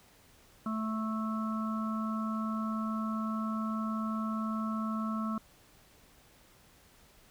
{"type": "harmonic tone", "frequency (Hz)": 219.4, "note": "A3", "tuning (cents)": -5, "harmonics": [1, 3, 5, 6], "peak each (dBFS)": [-32, -46, -40, -40], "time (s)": [0.66, 5.38], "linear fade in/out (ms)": 2, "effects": ["pink hiss -61 dBFS RMS until 7.3 s"]}